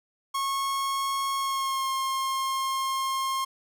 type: tone with pitch glide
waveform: 45% pulse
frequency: 1093 to 1068 Hz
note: C#6 to C6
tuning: -25 to +35 cents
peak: -26 dBFS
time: 0.34-3.45 s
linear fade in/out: 10 ms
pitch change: -40 cents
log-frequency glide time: 1.37-1.89 s
effects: none